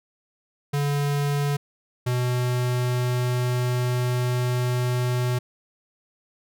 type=tone pair in turn; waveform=square; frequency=143.5 / 124.13 Hz; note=D3 / B2; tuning=-40 / +9 cents; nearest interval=minor third; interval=251 cents; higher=first; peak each=-22 dBFS; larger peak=neither; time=0.73-1.57 / 2.06-5.39 s; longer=second; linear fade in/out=10 ms; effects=none